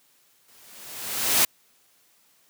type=noise with exponential growth; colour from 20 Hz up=white; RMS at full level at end=-17 dBFS; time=0.48-1.45 s; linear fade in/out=5 ms; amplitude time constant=210 ms; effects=white hiss -62 dBFS RMS until 2.49 s + high-pass 100 Hz 12 dB/octave